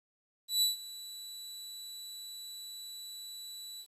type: tone with ADSR envelope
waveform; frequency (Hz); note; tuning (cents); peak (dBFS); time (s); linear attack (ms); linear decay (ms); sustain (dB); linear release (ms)
sawtooth; 3951; B7; 0; -21; 0.48-3.87; 140; 140; -19; 69
effects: resampled to 32000 Hz + 10-bit